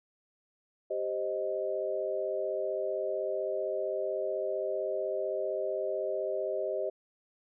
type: chord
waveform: sine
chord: C minor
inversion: second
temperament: equal with one note detuned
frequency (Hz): 392 / 526.6 / 622.3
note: G4 / C5 / Eb5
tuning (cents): 0 / +11 / 0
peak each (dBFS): -35 / -35 / -33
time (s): 0.9-6.9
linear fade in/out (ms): 10
effects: none